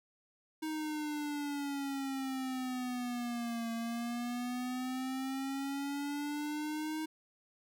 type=exponential two-way sweep; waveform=square; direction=down then up; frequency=314.8 to 229 to 314.8 Hz; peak=-36 dBFS; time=0.62-7.06 s; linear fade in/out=10 ms; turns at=3.72 s; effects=none